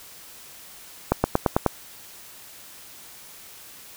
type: accelerating click train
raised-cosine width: 1 ms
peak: -3 dBFS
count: 6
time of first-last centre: 1.12-1.663 s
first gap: 120 ms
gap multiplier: 0.95
effects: white hiss -45 dBFS RMS until 3.96 s